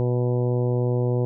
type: harmonic tone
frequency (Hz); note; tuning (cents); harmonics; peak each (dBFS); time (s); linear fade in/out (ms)
123; B2; -7; 1 / 2 / 3 / 4 / 5 / 6 / 7 / 8; -21 / -31 / -27 / -28 / -36 / -42 / -42 / -45; 0-1.25; 0
effects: none